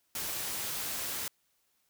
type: noise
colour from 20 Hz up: white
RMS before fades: -36 dBFS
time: 0.15-1.28 s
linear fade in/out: 2 ms
effects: white hiss -74 dBFS RMS until 1.89 s